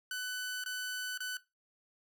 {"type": "tone with dropouts", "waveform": "sawtooth", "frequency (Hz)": 1500, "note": "F#6", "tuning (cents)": 23, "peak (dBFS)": -32, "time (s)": [0.11, 1.37], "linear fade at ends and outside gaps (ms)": 2, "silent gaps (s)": [[0.639, 0.66], [1.176, 1.204]], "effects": ["noise-tail reverb RT60 0.2 s tail -17 dB re dry"]}